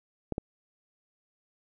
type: clicks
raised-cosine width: 2 ms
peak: -17 dBFS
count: 2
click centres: 0.323 / 0.381 s
effects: none